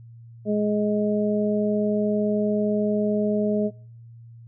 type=harmonic tone; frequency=209.4 Hz; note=G#3; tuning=15 cents sharp; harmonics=1 / 2 / 3; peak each=-22 / -25 / -27 dBFS; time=0.45-3.71 s; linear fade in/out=50 ms; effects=noise-tail reverb RT60 0.6 s tail -26 dB re dry + added 116 Hz sine -42 dBFS peak until 4.47 s